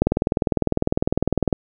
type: click train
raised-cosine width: 2 ms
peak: -3 dBFS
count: 31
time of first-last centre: 0.02-1.528 s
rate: 19.9 Hz
effects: none